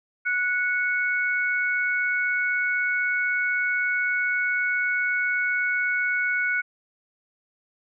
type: tone pair together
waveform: sine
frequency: 1471.8 / 2216 Hz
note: F#6 / C#7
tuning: -10 / -1 cents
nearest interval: perfect fifth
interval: 709 cents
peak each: -23 / -26 dBFS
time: 0.25-6.62 s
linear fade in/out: 20 ms
effects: none